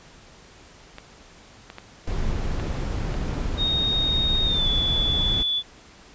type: clicks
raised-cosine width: 0.3 ms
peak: -21 dBFS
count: 5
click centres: 0.984 / 1.701 / 1.784 / 2.598 / 3.142 s
type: noise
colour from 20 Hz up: brown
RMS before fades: -26 dBFS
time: 2.07-5.43 s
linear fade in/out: 5 ms
type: tone with pitch glide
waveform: sine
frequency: 3720 to 3451 Hz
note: A#7 to A7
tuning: -4 to -34 cents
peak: -21 dBFS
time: 3.57-5.63 s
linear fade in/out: 50 ms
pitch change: -130 cents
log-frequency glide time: 4.45-4.68 s
effects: pink hiss -49 dBFS RMS until 6.14 s + resampled to 16000 Hz